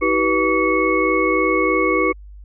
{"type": "tone cluster", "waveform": "sine", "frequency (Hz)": [321.1, 384.3, 489, 1137, 2195], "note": ["E4", "G4", "B4", "C#6", "C#7"], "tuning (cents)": [-45, -34, -17, 44, -18], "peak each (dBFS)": -21, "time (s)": [0.01, 2.13], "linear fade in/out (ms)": 20, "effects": ["added 50 Hz sine -36 dBFS peak until 2.44 s"]}